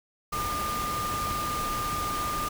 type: tone in noise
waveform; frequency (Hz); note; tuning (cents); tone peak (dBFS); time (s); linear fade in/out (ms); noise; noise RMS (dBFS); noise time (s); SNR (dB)
sine; 1206; D6; +46; -29; 0.32-2.49; 10; pink; -34; 0.32-2.49; +2
effects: none